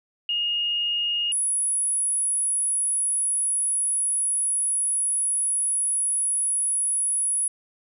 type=tone pair in turn; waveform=sine; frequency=2853 / 10252 Hz; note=F7 / E9; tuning=+36 / -49 cents; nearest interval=octave + minor seventh; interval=2215 cents; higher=second; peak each=-22 / -21 dBFS; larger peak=second; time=0.29-1.32 / 1.32-7.48 s; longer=second; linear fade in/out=2 ms; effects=none